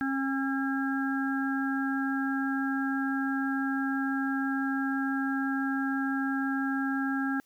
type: harmonic tone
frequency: 270.6 Hz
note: C#4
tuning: 42 cents flat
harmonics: 1 / 3 / 5 / 6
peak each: -28 / -38 / -38 / -34 dBFS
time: 0.01-7.4 s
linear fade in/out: 0 ms
effects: white hiss -67 dBFS RMS until 7.45 s